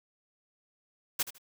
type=noise with echo; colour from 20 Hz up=white; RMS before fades=-28 dBFS; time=1.19-1.23 s; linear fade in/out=10 ms; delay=77 ms; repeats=2; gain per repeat=-13 dB; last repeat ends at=1.384 s; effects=none